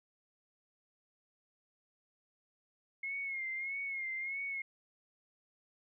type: tone with vibrato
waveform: sine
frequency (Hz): 2154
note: C7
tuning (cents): +50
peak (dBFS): -36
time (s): 3.03-4.62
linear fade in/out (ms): 5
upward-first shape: sine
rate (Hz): 1.6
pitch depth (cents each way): 59
effects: none